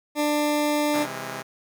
20% pulse tone, 296.7 Hz, D4, 18 cents sharp, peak -16 dBFS, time 0.15-1.07 s, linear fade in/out 50 ms
5% pulse chord, C augmented, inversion none, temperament just, 130.81 / 163.52 / 204.4 Hz, C3 / E3 / G#3, 0 / -14 / -27 cents, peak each -24 / -27 / -25 dBFS, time 0.93-1.43 s, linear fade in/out 20 ms
effects none

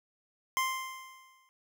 25% pulse tone with exponential decay, 1046.5 Hz, C6, in tune, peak -22 dBFS, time 0.57-1.49 s, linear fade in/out 0 ms, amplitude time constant 200 ms, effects none

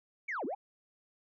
sine linear two-way sweep, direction down then up, 2349 to 218.5 to 873 Hz, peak -33 dBFS, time 0.28-0.55 s, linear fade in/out 10 ms, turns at 0.45 s, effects tanh soft clip ceiling -29 dBFS

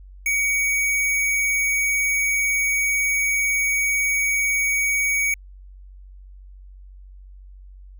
sine tone with sample-and-hold, 2259 Hz, C#7, 32 cents sharp, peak -18 dBFS, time 0.26-5.34 s, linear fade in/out 2 ms, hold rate 8820 Hz, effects added 47 Hz sine -40 dBFS peak until 7.99 s

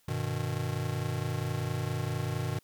square chord, G augmented, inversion none, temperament just, 98 / 122.5 / 153.12 Hz, G2 / B2 / D#3, 0 / -14 / -27 cents, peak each -37 / -34 / -36 dBFS, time 0.08-2.59 s, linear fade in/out 5 ms, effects white hiss -67 dBFS RMS until 2.63 s

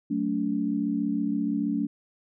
sine chord, D major, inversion first, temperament equal with one note detuned, 185 / 220 / 286.3 Hz, F#3 / A3 / D4, 0 / 0 / -44 cents, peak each -32 / -28 / -27 dBFS, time 0.1-1.87 s, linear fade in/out 10 ms, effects none

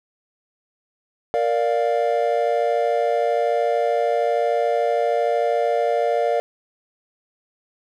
triangle chord, Bb major, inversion none, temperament equal with one note detuned, 466.2 / 587.3 / 700.5 Hz, Bb4 / D5 / F5, 0 / 0 / +5 cents, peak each -20 dBFS, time 1.34-6.4 s, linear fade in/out 0 ms, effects none

